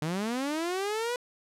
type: linear sweep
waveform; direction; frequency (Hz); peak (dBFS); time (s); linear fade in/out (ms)
sawtooth; up; 146.83 to 497.5; -25; 0.02-1.16; 2
effects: low-pass 11000 Hz 12 dB/octave